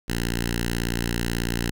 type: tone with notch filter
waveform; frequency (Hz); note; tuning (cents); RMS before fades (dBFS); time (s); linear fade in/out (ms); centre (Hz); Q
5% pulse; 58.27; A#1; 0; -26; 0.08-1.71; 10; 620; 0.55
effects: none